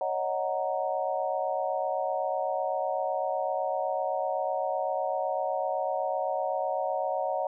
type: chord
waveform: sine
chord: D# minor seventh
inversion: third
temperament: equal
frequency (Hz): 554.4 / 622.3 / 740 / 932.3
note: C#5 / D#5 / F#5 / A#5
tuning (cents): 0 / 0 / 0 / 0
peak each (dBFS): -32 / -32 / -31 / -35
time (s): 0.01-7.47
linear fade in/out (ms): 2
effects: none